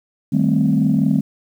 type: chord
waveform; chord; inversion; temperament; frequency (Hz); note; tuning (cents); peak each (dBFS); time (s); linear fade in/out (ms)
sine; A half-diminished seventh; second; equal; 155.56 / 196 / 220 / 261.6; Eb3 / G3 / A3 / C4; 0 / 0 / 0 / 0; -18; 0.32-1.21; 10
effects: tanh soft clip ceiling -6 dBFS + 8-bit